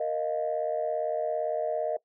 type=chord; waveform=sine; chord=Bb suspended fourth; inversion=none; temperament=just; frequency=466.2 / 621.6 / 699.2 Hz; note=Bb4 / Eb5 / F5; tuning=0 / -2 / +2 cents; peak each=-32 / -28 / -33 dBFS; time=0-1.97 s; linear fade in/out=5 ms; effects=noise-tail reverb RT60 0.1 s tail -20 dB re dry + tanh soft clip ceiling -19 dBFS